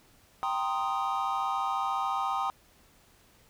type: chord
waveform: triangle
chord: C minor seventh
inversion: second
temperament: equal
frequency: 784 / 932.3 / 1046.5 / 1244.5 Hz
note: G5 / Bb5 / C6 / Eb6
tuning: 0 / 0 / 0 / 0 cents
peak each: -30 / -33 / -32 / -30 dBFS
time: 0.43-2.5 s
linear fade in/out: 0 ms
effects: tanh soft clip ceiling -16 dBFS + pink hiss -61 dBFS RMS until 3.49 s